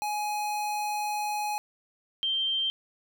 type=tone pair in turn; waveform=square / sine; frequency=838 / 3146 Hz; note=G#5 / G7; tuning=+15 / +6 cents; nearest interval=octave + major seventh; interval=2291 cents; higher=second; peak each=-29 / -25 dBFS; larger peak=second; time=0.02-1.58 / 2.23-2.7 s; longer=first; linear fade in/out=0 ms; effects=none